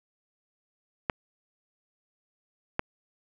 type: clicks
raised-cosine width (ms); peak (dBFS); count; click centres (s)
0.5; -10; 2; 1.098 / 2.794
effects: none